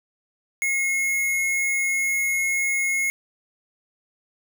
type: tone with sample-and-hold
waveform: sine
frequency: 2161 Hz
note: C#7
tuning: 45 cents flat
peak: -20 dBFS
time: 0.62-3.1 s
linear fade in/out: 0 ms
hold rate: 8820 Hz
effects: none